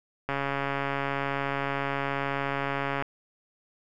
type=click train; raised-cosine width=0.5 ms; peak=-14 dBFS; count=381; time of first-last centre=0.29-3.024 s; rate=139 Hz; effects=none

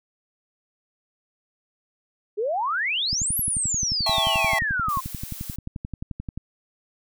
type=exponential two-way sweep; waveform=sine; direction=up then down; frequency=393.1 to 11840 to 1026 Hz; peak=-22 dBFS; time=2.37-5.01 s; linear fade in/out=20 ms; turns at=3.38 s
type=click train; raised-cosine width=5 ms; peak=-19 dBFS; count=38; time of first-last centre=3.13-6.376 s; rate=11.4 Hz
type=chord; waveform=square; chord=A dominant seventh; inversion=second; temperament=just; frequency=660 / 792 / 880 / 1100 Hz; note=E5 / G5 / A5 / C#6; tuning=+2 / +18 / 0 / -14 cents; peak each=-29 dBFS; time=4.06-4.59 s; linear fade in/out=5 ms
type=noise; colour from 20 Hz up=blue; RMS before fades=-38 dBFS; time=4.89-5.56 s; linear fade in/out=2 ms
effects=none

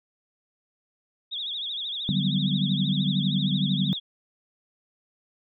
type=tone with vibrato; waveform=sine; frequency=3533 Hz; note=A7; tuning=6 cents sharp; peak=-29 dBFS; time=1.31-4 s; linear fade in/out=20 ms; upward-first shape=triangle; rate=13 Hz; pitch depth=160 cents each way
type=chord; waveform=sine; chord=G major seventh; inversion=second; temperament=equal; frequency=146.83 / 185 / 196 / 246.9 Hz; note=D3 / F#3 / G3 / B3; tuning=0 / 0 / 0 / 0 cents; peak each=-27 / -27 / -27 / -32 dBFS; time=2.09-3.93 s; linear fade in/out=0 ms
effects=none

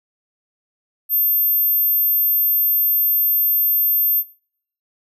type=tone; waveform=sine; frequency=13360 Hz; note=G#9; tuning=9 cents sharp; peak=-13 dBFS; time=1.09-4.24 s; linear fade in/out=50 ms; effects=noise-tail reverb RT60 0.6 s tail -25 dB re dry

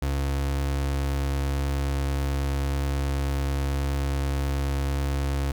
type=tone; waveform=35% pulse; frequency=69.3 Hz; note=C#2; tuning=in tune; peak=-22 dBFS; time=0.02-5.52 s; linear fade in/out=5 ms; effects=none

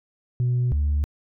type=tone pair in turn; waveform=sine; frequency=123.47 / 73.06 Hz; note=B2 / D2; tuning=0 / -8 cents; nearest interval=major sixth; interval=908 cents; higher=first; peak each=-17 dBFS; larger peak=neither; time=0.4-0.72 / 0.72-1.04 s; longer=neither; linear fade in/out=0 ms; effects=tanh soft clip ceiling -17 dBFS

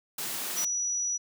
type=high-pass noise; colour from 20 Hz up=white; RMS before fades=-34 dBFS; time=0.18-0.65 s; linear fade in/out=5 ms; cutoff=130 Hz; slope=96 dB/octave
type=tone; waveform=sine; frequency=5870 Hz; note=F#8; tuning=15 cents flat; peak=-27 dBFS; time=0.56-1.18 s; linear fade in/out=20 ms
effects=none

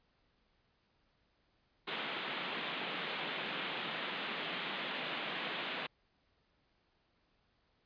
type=band-pass noise; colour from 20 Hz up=white; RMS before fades=-40 dBFS; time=1.87-5.87 s; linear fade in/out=10 ms; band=150 to 3600 Hz; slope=48 dB/octave; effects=pink hiss -75 dBFS RMS until 7.85 s + resampled to 11025 Hz

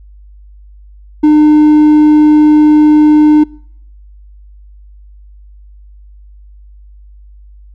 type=tone with hard clipping; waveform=sine; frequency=302.6 Hz; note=D#4; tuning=48 cents flat; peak=-4 dBFS; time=1.23-3.44 s; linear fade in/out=10 ms; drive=3 dB; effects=noise-tail reverb RT60 0.7 s tail -26 dB re dry + added 50 Hz sine -34 dBFS peak until 7.74 s

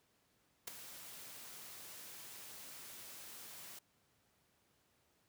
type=noise with ADSR envelope; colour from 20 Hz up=white; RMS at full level=-39 dBFS; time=0.67-3.79 s; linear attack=9 ms; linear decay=6 ms; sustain=-13 dB; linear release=4 ms; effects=pink hiss -75 dBFS RMS until 5.28 s + high-pass 80 Hz 12 dB/octave

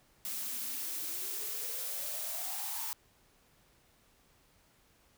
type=noise with high-pass filter sweep; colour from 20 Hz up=blue; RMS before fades=-38 dBFS; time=0.25-2.93 s; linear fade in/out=0 ms; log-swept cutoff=200 to 950 Hz; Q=9.2; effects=pink hiss -67 dBFS RMS until 5.17 s

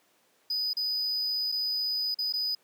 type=tone with dropouts; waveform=triangle; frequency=4978 Hz; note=D#8; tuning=in tune; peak=-26 dBFS; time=0.5-2.55 s; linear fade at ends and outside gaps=5 ms; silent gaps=0.733-0.768 / 1.518-1.522 / 2.145-2.187 / 2.326-2.336 s; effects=pink hiss -66 dBFS RMS until 2.63 s + high-pass 300 Hz 12 dB/octave

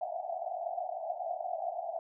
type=band-pass noise; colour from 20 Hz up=white; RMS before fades=-37 dBFS; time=0.01-1.99 s; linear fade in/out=2 ms; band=650 to 750 Hz; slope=96 dB/octave; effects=none

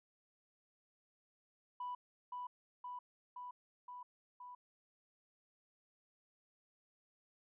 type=tone with echo; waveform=sine; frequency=987.8 Hz; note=B5; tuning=in tune; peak=-39 dBFS; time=1.8-1.95 s; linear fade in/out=5 ms; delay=520 ms; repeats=5; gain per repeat=-2 dB; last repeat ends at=4.55 s; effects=tanh soft clip ceiling -37 dBFS

